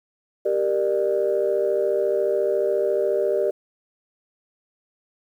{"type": "chord", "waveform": "sine", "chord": "G minor", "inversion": "none", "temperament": "equal with one note detuned", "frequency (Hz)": [392, 466.2, 597.9], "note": ["G4", "Bb4", "D5"], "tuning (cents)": [0, 0, 31], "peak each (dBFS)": [-22, -24, -22], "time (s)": [0.45, 3.51], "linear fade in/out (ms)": 10, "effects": ["tanh soft clip ceiling -11 dBFS", "9-bit"]}